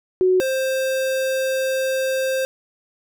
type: tone pair in turn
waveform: sine / square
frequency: 370 / 526.7 Hz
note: F#4 / C5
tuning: 0 / +11 cents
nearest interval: tritone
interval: 611 cents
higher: second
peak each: -13 / -20 dBFS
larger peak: first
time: 0.21-0.4 / 0.4-2.45 s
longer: second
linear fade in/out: 0 ms
effects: none